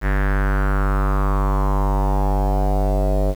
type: tone with low-pass filter sweep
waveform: square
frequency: 49 Hz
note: G1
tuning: in tune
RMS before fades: -18 dBFS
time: 0.01-3.35 s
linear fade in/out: 50 ms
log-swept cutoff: 1800 to 590 Hz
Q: 4.4
effects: 7-bit